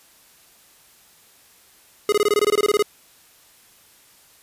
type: tone bursts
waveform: square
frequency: 416.2 Hz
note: G#4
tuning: 4 cents sharp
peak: -15 dBFS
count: 14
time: 2.09-2.825 s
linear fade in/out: 2 ms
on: 33 ms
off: 21 ms
effects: white hiss -53 dBFS RMS until 4.42 s + resampled to 32000 Hz

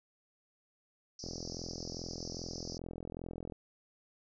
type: band-pass noise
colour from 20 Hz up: white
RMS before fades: -47 dBFS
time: 1.19-2.78 s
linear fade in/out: 2 ms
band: 4700 to 5900 Hz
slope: 96 dB/octave
type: click train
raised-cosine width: 2 ms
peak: -29 dBFS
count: 98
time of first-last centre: 1.24-3.522 s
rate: 42.5 Hz
effects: none

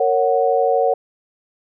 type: chord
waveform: sine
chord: F# major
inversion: first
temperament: just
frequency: 462.5 / 555 / 740 Hz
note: A#4 / C#5 / F#5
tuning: -14 / +2 / 0 cents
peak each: -18 dBFS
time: 0-0.94 s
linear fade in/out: 5 ms
effects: none

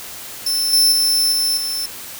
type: tone with level steps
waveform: sawtooth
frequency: 5320 Hz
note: E8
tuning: 15 cents sharp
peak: -14 / -8 / -11 / -13 / -18 dBFS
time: 0.46-1.86 s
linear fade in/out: 5 ms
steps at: 0.73 / 0.92 / 1.32 / 1.57 s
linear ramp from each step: 2 ms
effects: white hiss -33 dBFS RMS until 2.19 s

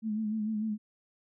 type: tone with vibrato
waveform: sine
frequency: 215.8 Hz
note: A3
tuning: 33 cents flat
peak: -29 dBFS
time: 0.02-0.78 s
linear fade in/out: 50 ms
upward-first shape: sine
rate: 6.7 Hz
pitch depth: 49 cents each way
effects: none

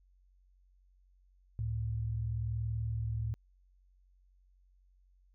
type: tone pair together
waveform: sine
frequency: 69.67 / 110.6 Hz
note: C#2 / A2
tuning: +9 / +9 cents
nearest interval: minor sixth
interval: 800 cents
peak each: -38 / -33 dBFS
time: 1.59-3.34 s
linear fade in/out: 0 ms
effects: added 46 Hz sine -63 dBFS peak until 5.34 s

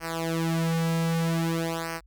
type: tone with flanger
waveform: sawtooth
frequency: 164.81 Hz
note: E3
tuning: in tune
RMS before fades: -27 dBFS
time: 0-2.01 s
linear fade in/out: 50 ms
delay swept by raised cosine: 0.27 to 3.37 ms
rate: 0.52 Hz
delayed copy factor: -1
effects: added 50 Hz sine -53 dBFS peak until 2.06 s

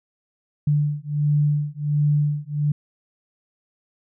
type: beating tone pair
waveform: sine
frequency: 146.83 / 148.23 Hz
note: D3 / D3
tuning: 0 / +16 cents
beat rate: 1.4 Hz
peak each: -21 dBFS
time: 0.67-2.72 s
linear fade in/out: 5 ms
effects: none

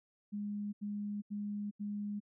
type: tone bursts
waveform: sine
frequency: 206 Hz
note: G#3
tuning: 14 cents flat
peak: -36 dBFS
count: 4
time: 0.32-2.203 s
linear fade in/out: 20 ms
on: 410 ms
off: 81 ms
effects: none

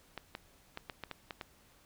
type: clicks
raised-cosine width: 0.3 ms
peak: -24 dBFS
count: 8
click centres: 0.177 / 0.351 / 0.774 / 0.898 / 1.037 / 1.113 / 1.308 / 1.412 s
effects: pink hiss -64 dBFS RMS until 1.85 s

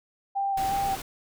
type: tone with vibrato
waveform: sine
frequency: 784 Hz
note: G5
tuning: in tune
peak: -24 dBFS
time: 0.35-0.96 s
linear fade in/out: 20 ms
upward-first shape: square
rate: 2.8 Hz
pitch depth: 15 cents each way
type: noise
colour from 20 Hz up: pink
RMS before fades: -36 dBFS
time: 0.57-1.02 s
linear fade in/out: 5 ms
effects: none

